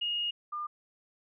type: tone pair in turn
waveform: sine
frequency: 2862 / 1203.3 Hz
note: F7 / D6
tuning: +42 / +42 cents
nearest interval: octave + minor third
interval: 1500 cents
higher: first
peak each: -29 / -33 dBFS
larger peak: first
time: 0.01-0.31 / 0.52-0.67 s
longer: first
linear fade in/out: 10 ms
effects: none